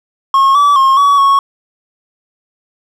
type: tone with pitch steps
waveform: triangle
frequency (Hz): 1085 / 1150 / 1073 / 1132 / 1105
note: C#6 / D6 / C6 / C#6 / C#6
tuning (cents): -37 / -37 / +43 / +36 / -6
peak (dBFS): -4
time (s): 0.34-1.39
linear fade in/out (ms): 2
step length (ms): 210
effects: none